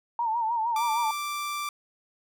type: tone with vibrato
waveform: sine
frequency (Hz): 914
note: A#5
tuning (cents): -34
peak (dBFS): -24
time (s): 0.19-1.11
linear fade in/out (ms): 2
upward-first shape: sine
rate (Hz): 6.5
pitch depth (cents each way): 84
type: tone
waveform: sawtooth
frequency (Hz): 1174.7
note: D6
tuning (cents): 0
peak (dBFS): -26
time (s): 0.76-1.69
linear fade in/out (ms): 2
effects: none